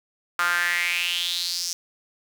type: tone with high-pass filter sweep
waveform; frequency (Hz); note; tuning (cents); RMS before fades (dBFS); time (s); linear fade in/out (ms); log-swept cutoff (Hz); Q
sawtooth; 174.61; F3; 0; -25; 0.39-1.73; 0; 1300 to 5800; 5.4
effects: none